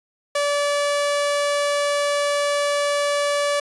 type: tone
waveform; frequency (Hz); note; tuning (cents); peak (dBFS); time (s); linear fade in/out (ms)
sawtooth; 577; D5; -31; -15; 0.35-3.6; 5
effects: resampled to 24000 Hz